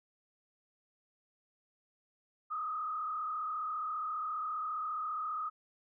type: tone with frequency modulation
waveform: sine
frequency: 1246 Hz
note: D#6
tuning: 2 cents sharp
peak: -34 dBFS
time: 2.5-5.5 s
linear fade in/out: 20 ms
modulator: 34.8 Hz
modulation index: 1.2
effects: none